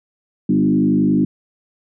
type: tone with frequency modulation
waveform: sine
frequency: 245.8 Hz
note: B3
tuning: 8 cents flat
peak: -12 dBFS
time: 0.49-1.25 s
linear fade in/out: 5 ms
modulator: 51 Hz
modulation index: 1.5
effects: none